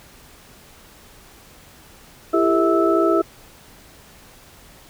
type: tone cluster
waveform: sine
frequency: 335.2 / 397.7 / 452.4 / 649 / 1311 Hz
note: E4 / G4 / A4 / E5 / E6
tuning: +29 / +25 / +48 / -27 / -10 cents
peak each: -18 / -20 / -27 / -21 / -22 dBFS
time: 2.33-3.22 s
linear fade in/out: 10 ms
effects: pink hiss -47 dBFS RMS until 4.89 s